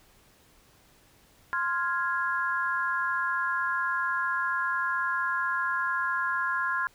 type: chord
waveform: sine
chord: F minor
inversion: second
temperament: equal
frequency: 1046.5 / 1396.9 / 1661.2 Hz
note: C6 / F6 / Ab6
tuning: 0 / 0 / 0 cents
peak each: -30 dBFS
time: 1.53-6.87 s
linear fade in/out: 0 ms
effects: pink hiss -60 dBFS RMS until 6.94 s